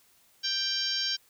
harmonic tone with a mistuned harmonic, 785 Hz, G5, 2 cents sharp, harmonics 2 / 3 / 4 / 5 / 6 / 7 / 8, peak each -38 / -44 / -34 / -37 / -32 / -32 / -42 dBFS, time 0.43-1.17 s, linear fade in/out 20 ms, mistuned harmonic 8, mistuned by +46 cents, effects white hiss -63 dBFS RMS until 1.29 s

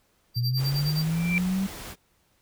square tone with tremolo, 4699 Hz, D8, in tune, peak -28 dBFS, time 0.34-1.06 s, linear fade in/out 50 ms, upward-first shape sine, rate 9.6 Hz, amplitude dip 95%
sine linear sweep, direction up, 117.6 to 195.8 Hz, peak -23 dBFS, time 0.36-1.67 s, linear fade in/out 10 ms
pink noise, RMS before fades -39 dBFS, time 0.56-1.96 s, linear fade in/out 50 ms
sine tone with exponential growth, 2349 Hz, D7, in tune, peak -20 dBFS, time 1.07-1.38 s, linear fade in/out 0 ms, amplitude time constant 67 ms
effects pink hiss -67 dBFS RMS until 2.41 s

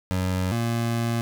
25% pulse tone pair in turn, 92.5 / 116.54 Hz, F#2 / A#2, 0 / 0 cents, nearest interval major third, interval 400 cents, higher second, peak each -19 dBFS, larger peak neither, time 0.11-0.52 / 0.52-1.21 s, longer second, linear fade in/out 0 ms, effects none

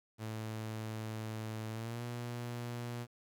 sawtooth tone with pitch glide, 110 to 119.96 Hz, A2 to B2, 0 to -50 cents, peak -35 dBFS, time 0.18-3.07 s, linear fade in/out 50 ms, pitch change +150 cents, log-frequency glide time 1.7-2.03 s, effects 11-bit

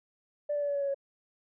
sine tone with pitch steps, 587.3 / 581.6 / 575.9 / 570.3 / 564.7 / 559.2 / 553.7 Hz, D5 / D5 / D5 / C#5 / C#5 / C#5 / C#5, 0 / -17 / -34 / +49 / +32 / +15 / -2 cents, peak -27 dBFS, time 0.49-0.945 s, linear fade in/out 10 ms, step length 65 ms, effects tanh soft clip ceiling -23 dBFS

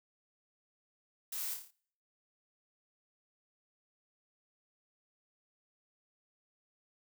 blue noise with echo, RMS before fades -40 dBFS, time 1.32-1.54 s, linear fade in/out 5 ms, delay 28 ms, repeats 6, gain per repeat -4 dB, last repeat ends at 1.708 s, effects noise-tail reverb RT60 0.6 s tail -25 dB re dry

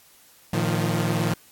sawtooth chord, Bb suspended fourth, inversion none, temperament equal with one note detuned, 113.81 / 155.56 / 174.61 Hz, Bb2 / Eb3 / F3, -41 / 0 / 0 cents, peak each -22 dBFS, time 0.53-1.34 s, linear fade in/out 5 ms, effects white hiss -54 dBFS RMS until 1.51 s + AAC 64 kbps

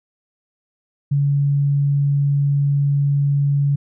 sine tone, 141.8 Hz, C#3, 40 cents sharp, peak -14 dBFS, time 1.11-3.76 s, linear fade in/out 10 ms, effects none

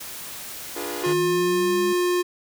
white noise, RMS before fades -36 dBFS, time 0-1.04 s, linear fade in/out 10 ms
sawtooth chord, D diminished seventh, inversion none, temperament equal with one note detuned, 293.7 / 349.2 / 415.3 / 484.8 Hz, D4 / F4 / Ab4 / Cb5, 0 / 0 / 0 / -32 cents, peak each -32 / -30 / -31 / -31 dBFS, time 0.75-1.14 s, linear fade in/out 20 ms
square tone, 356.3 Hz, F4, 35 cents sharp, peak -20 dBFS, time 1.03-2.23 s, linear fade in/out 20 ms
sine linear sweep, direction up, 151.7 to 207.2 Hz, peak -29 dBFS, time 1.06-1.93 s, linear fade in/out 5 ms
effects none

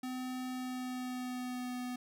square tone with pitch glide, 254.8 to 248.7 Hz, C4 to B3, -46 to +12 cents, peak -38 dBFS, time 0.03-1.96 s, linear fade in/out 5 ms, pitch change -42 cents, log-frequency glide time 0.5-1.76 s, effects none

